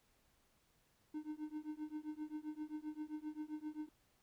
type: tone with tremolo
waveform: triangle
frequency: 305.1 Hz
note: D#4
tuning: 34 cents flat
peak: -37 dBFS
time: 1.14-3.89 s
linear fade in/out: 5 ms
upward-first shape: triangle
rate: 7.6 Hz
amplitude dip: 100%
effects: pink hiss -75 dBFS RMS until 4.22 s